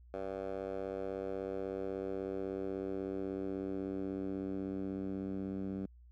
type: tone with band-pass filter sweep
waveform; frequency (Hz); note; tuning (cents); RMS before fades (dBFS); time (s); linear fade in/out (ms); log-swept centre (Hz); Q
10% pulse; 96.3; G2; -30; -39; 0.14-5.86; 0; 600 to 220; 1.9
effects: added 60 Hz sine -55 dBFS peak until 6.11 s